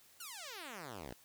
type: exponential sweep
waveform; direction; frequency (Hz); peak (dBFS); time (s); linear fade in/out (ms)
5% pulse; down; 1497 to 54.7; -34; 0.2-1.13; 5
effects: white hiss -64 dBFS RMS until 1.24 s